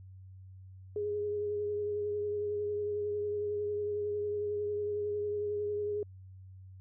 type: tone with vibrato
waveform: sine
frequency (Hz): 415.1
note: G#4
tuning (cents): -1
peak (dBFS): -31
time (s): 0.96-6.03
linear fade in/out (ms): 2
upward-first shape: triangle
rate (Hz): 11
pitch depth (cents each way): 23
effects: added 94 Hz sine -48 dBFS peak until 6.8 s